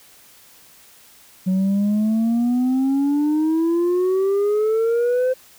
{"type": "exponential sweep", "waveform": "sine", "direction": "up", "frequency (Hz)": [184.3, 519], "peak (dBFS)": -13, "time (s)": [1.46, 5.34], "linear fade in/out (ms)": 20, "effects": ["tanh soft clip ceiling -15 dBFS", "white hiss -49 dBFS RMS until 5.58 s"]}